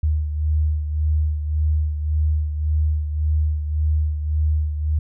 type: beating tone pair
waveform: sine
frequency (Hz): 76.2 / 78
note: D#2 / D#2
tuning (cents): -36 / +5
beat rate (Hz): 1.8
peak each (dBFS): -18 / -26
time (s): 0.03-4.99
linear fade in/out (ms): 5
effects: none